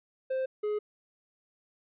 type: tone pair in turn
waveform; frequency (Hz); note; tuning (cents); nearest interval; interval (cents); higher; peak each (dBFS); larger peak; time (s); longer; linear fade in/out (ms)
triangle; 523.3 / 420.2; C5 / G#4; 0 / +20; major third; 380; first; -26; neither; 0.3-0.46 / 0.63-0.79; neither; 10
effects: resampled to 8000 Hz